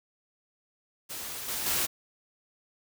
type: noise with level steps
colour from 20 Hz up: white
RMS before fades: -38 / -33 / -28 dBFS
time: 1.09-1.87 s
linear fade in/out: 20 ms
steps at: 1.48 / 1.66 s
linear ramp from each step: 5 ms
effects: none